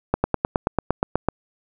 slowing click train, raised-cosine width 1 ms, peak -4 dBFS, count 11, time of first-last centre 0.14-1.286 s, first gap 100 ms, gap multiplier 1.03, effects none

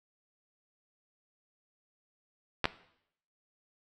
clicks, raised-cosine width 0.3 ms, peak -10 dBFS, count 2, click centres 2.643 / 2.655 s, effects noise-tail reverb RT60 0.7 s tail -17 dB re dry

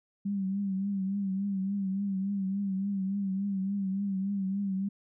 sine tone with vibrato, 195.6 Hz, G3, 4 cents flat, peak -28 dBFS, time 0.25-4.89 s, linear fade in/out 10 ms, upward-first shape triangle, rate 3.5 Hz, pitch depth 71 cents each way, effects none

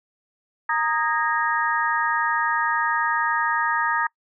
harmonic tone with a mistuned harmonic, 310.3 Hz, D#4, 5 cents flat, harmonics 3 / 4 / 5 / 6, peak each -24 / -25 / -26 / -27 dBFS, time 0.69-4.07 s, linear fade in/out 5 ms, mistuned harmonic 5, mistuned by +99 cents, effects noise-tail reverb RT60 0.1 s tail -25 dB re dry

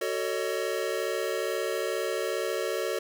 square chord, D# half-diminished seventh, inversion first, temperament just, 373.4 / 448 / 560 / 622.3 Hz, F#4 / A4 / C#5 / D#5, +16 / +31 / +18 / 0 cents, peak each -34 / -33 / -34 / -37 dBFS, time 0.01-2.99 s, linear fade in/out 5 ms, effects none

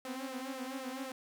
sawtooth tone with flanger, 262 Hz, C4, 2 cents sharp, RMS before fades -41 dBFS, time 0.05-1.12 s, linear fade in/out 2 ms, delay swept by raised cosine 1.5 to 6.7 ms, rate 3.9 Hz, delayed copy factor +0.75, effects 12-bit

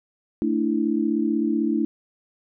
sine chord, A suspended fourth, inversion none, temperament equal with one note detuned, 222.8 / 293.7 / 329.6 Hz, A3 / D4 / E4, +22 / 0 / 0 cents, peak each -24 dBFS, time 0.42-1.85 s, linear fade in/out 0 ms, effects none

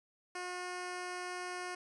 10% pulse tone, 360.3 Hz, F#4, 46 cents flat, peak -31 dBFS, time 0.35-1.75 s, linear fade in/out 5 ms, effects resampled to 24000 Hz + 12-bit

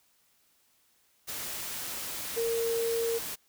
sine tone in noise, 460.5 Hz, A#4, 21 cents flat, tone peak -27 dBFS, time 2.36-3.19 s, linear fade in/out 20 ms, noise white, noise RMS -37 dBFS, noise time 1.27-3.36 s, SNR +7 dB, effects white hiss -68 dBFS RMS until 3.48 s

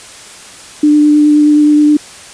sine tone with vibrato, 297.9 Hz, D4, 25 cents sharp, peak -4 dBFS, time 0.83-1.97 s, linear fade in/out 5 ms, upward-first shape sine, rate 9.5 Hz, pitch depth 10 cents each way, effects white hiss -33 dBFS RMS until 2.33 s + resampled to 22050 Hz

